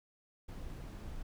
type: noise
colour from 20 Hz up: brown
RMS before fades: -44 dBFS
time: 0.48-1.23 s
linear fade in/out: 10 ms
effects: none